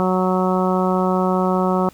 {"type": "harmonic tone", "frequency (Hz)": 185, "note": "F#3", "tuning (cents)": 0, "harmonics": [1, 2, 3, 4, 5, 6, 7], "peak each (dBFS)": [-19, -22, -24, -25, -26, -27, -27], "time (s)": [0, 1.89], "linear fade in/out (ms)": 0, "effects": ["pink hiss -49 dBFS RMS until 1.93 s"]}